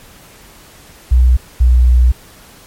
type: tone pair in turn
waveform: sine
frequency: 62.2 / 61.49 Hz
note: B1 / B1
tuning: +13 / -7 cents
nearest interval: unison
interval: 20 cents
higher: first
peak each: -5 dBFS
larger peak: neither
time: 1.11-1.37 / 1.6-2.12 s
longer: second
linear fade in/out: 10 ms
effects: pink hiss -41 dBFS RMS until 2.66 s + MP3 64 kbps